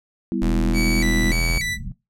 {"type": "chord", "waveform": "sine", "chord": "E minor", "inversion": "first", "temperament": "equal", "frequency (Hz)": [196, 246.9, 329.6], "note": ["G3", "B3", "E4"], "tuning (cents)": [0, 0, 0], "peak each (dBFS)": -25, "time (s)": [0.32, 1.32], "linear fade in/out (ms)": 0}
{"type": "tone", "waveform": "square", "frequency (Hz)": 41.2, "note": "E1", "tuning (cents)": 0, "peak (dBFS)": -20, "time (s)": [0.42, 1.58], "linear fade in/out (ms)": 0}
{"type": "tone with vibrato", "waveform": "sawtooth", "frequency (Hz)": 2118, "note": "C7", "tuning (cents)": 21, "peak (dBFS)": -20, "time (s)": [0.73, 1.78], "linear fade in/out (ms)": 50, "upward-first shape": "square", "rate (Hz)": 1.7, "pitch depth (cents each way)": 120}
{"type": "low-pass noise", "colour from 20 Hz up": "pink", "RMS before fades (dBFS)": -32, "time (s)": [1.23, 1.92], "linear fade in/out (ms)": 2, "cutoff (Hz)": 220, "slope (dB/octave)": 48}
{"effects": ["noise-tail reverb RT60 0.2 s tail -17 dB re dry", "low-pass 12000 Hz 12 dB/octave"]}